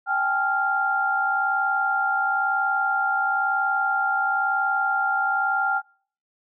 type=tone cluster; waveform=sine; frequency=781 / 842 / 1394 Hz; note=G5 / G#5 / F6; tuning=-7 / +24 / -4 cents; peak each=-25 / -29 / -22 dBFS; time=0.06-5.82 s; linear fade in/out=50 ms; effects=noise-tail reverb RT60 0.5 s tail -25 dB re dry